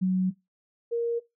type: tone pair in turn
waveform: sine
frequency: 185.8 / 468.2 Hz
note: F#3 / A#4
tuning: +7 / +8 cents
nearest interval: octave + major third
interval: 1601 cents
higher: second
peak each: -21 / -24 dBFS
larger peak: first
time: 0.01-0.31 / 0.91-1.2 s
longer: first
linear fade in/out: 20 ms
effects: noise-tail reverb RT60 0.2 s tail -19 dB re dry